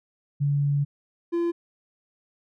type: tone pair in turn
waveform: sine / triangle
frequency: 142.9 / 341.6 Hz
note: D3 / F4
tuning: -47 / -38 cents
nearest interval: octave + minor third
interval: 1509 cents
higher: second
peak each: -20 dBFS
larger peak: neither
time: 0.4-0.85 / 1.32-1.52 s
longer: first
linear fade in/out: 20 ms
effects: none